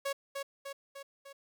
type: tone with echo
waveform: sawtooth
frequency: 554.4 Hz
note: C#5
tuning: in tune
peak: -28 dBFS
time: 0.05-0.13 s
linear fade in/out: 10 ms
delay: 300 ms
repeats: 4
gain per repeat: -4 dB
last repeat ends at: 1.33 s
effects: none